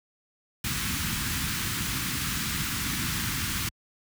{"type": "band-stop noise", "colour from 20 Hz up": "pink", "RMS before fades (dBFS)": -29, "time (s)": [0.64, 3.69], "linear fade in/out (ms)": 5, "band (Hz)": [270, 1200], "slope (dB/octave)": 24, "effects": ["high-pass 60 Hz 12 dB/octave"]}